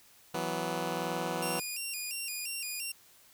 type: chord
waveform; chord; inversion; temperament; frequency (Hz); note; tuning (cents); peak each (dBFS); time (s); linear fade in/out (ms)
10% pulse; E suspended second; none; just; 164.81 / 185.42 / 247.2; E3 / F#3 / B3; 0 / +4 / +2; -28 / -29 / -31; 0.34-1.6; 5
type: tone with vibrato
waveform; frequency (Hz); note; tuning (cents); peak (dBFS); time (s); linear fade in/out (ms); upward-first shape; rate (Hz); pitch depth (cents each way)
10% pulse; 2600; E7; -24; -27; 1.42-2.92; 5; square; 2.9; 100
effects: white hiss -60 dBFS RMS until 3.33 s